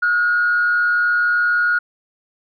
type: tone with frequency modulation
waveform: sine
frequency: 1438 Hz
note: F#6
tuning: 50 cents flat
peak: -13 dBFS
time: 0.02-1.79 s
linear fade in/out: 10 ms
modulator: 123 Hz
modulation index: 0.41
effects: tanh soft clip ceiling -9 dBFS